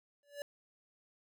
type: tone with exponential growth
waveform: square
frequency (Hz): 575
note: D5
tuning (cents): -37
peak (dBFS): -37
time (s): 0.23-0.42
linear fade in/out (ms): 1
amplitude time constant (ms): 41
effects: none